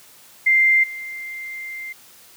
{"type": "tone with level steps", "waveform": "sine", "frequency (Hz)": 2093, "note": "C7", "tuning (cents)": 0, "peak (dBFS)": [-12, -29], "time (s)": [0.46, 1.93], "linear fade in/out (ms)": 10, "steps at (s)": 0.83, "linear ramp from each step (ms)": 10, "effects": ["white hiss -48 dBFS RMS until 2.36 s", "high-pass 80 Hz 12 dB/octave"]}